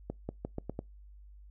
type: accelerating click train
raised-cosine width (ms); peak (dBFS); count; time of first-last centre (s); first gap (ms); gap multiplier
2; -22; 6; 0.1-0.791; 190; 0.84
effects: noise-tail reverb RT60 0.2 s tail -26 dB re dry + added 50 Hz sine -50 dBFS peak until 1.5 s